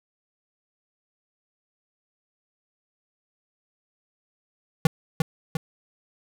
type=tone with echo; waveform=square; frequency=160 Hz; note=D#3; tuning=49 cents sharp; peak=-14 dBFS; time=4.85-4.87 s; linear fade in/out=2 ms; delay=350 ms; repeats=2; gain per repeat=-5 dB; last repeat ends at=5.57 s; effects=none